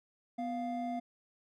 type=tone pair together; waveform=triangle; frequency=247.6 / 698.5 Hz; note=B3 / F5; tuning=+5 / 0 cents; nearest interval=octave + tritone; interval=1795 cents; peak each=-35 / -35 dBFS; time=0.38-1 s; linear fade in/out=10 ms; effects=none